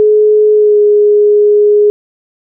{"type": "tone with pitch glide", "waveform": "sine", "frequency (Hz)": [424.6, 416.3], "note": ["G#4", "G#4"], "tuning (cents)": [38, 4], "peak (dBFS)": -4, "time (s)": [0, 1.9], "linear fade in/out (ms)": 0, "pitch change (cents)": -34, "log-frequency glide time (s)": [0.53, 0.79], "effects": []}